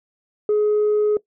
sine tone, 421 Hz, G#4, 24 cents sharp, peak -13 dBFS, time 0.49-1.17 s, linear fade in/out 2 ms, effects noise-tail reverb RT60 0.1 s tail -20 dB re dry + tanh soft clip ceiling -13 dBFS

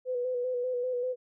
sine tone with vibrato, 498.3 Hz, B4, 15 cents sharp, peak -28 dBFS, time 0.05-1.16 s, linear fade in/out 50 ms, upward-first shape square, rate 5.1 Hz, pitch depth 32 cents each way, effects none

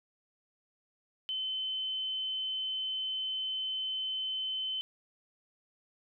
sine tone, 3060 Hz, G7, 42 cents flat, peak -32 dBFS, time 1.29-4.81 s, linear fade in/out 0 ms, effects none

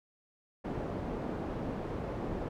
white low-pass noise, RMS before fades -37 dBFS, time 0.64-2.49 s, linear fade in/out 10 ms, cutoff 470 Hz, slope 12 dB/octave, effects none

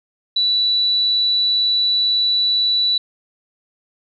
sine tone, 3951 Hz, B7, in tune, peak -14 dBFS, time 0.36-2.98 s, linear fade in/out 5 ms, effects none

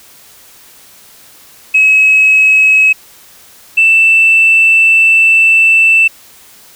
sine tone pair in turn, 2564 / 2660 Hz, E7 / E7, -49 / +15 cents, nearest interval minor second, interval 64 cents, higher second, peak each -3 dBFS, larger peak neither, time 1.74-2.93 / 3.77-6.08 s, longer second, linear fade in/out 10 ms, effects tanh soft clip ceiling 0 dBFS + white hiss -40 dBFS RMS until 6.75 s

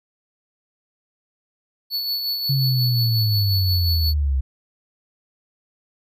square tone with tremolo, 4435 Hz, C#8, in tune, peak -21 dBFS, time 1.9-4.14 s, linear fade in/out 50 ms, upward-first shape sine, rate 5.6 Hz, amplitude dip 40%
sine linear sweep, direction down, 138.59 to 64.7 Hz, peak -17 dBFS, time 2.49-4.41 s, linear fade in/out 10 ms
effects none

